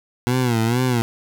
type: tone with vibrato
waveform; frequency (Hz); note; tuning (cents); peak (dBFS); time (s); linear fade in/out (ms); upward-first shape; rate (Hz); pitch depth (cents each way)
20% pulse; 120; B2; -49; -12; 0.27-1.02; 0; sine; 2.2; 120
effects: none